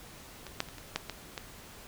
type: clicks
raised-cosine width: 0.2 ms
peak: -25 / -12 / -28 / -28 / -12 / -19 / -19 dBFS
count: 7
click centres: 0.467 / 0.604 / 0.687 / 0.783 / 0.96 / 1.097 / 1.378 s
effects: pink hiss -50 dBFS RMS until 1.87 s